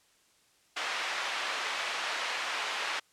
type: band-pass noise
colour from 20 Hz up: white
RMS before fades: -34 dBFS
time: 0.76-3 s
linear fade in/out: 10 ms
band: 720 to 2700 Hz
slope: 12 dB/octave
effects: white hiss -66 dBFS RMS until 3.12 s + low-pass 9000 Hz 12 dB/octave